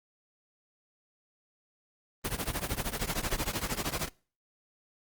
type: noise with tremolo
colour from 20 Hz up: pink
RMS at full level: -29 dBFS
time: 2.24-4.09 s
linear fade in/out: 10 ms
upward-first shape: triangle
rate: 13 Hz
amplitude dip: 95%
effects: noise-tail reverb RT60 0.4 s tail -24 dB re dry + Opus 24 kbps